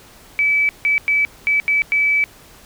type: tone bursts at uneven times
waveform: sine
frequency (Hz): 2300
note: D7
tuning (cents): -37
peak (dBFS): -13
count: 6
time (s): 0.39-0.69 / 0.85-0.98 / 1.08-1.25 / 1.47-1.6 / 1.68-1.82 / 1.92-2.24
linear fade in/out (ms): 0
effects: pink hiss -45 dBFS RMS until 2.65 s